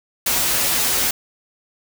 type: noise with comb filter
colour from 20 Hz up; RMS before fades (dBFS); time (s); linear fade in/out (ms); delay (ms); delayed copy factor
white; -19; 0.26-1.11; 5; 10; -0.55
effects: none